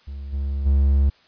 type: tone with level steps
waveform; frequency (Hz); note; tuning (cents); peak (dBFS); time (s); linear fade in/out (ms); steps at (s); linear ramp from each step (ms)
triangle; 69.3; C#2; 0; -28 / -20 / -12; 0.07-1.1; 10; 0.32 / 0.65; 20
effects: white hiss -56 dBFS RMS until 1.27 s + resampled to 11025 Hz